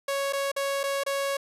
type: tone with dropouts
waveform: sawtooth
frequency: 554.4 Hz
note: C#5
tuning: in tune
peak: -22 dBFS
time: 0.08-1.37 s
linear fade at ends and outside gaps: 5 ms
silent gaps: 0.326-0.332 / 0.517-0.563 / 0.833-0.837 / 1.036-1.063 s
effects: resampled to 32000 Hz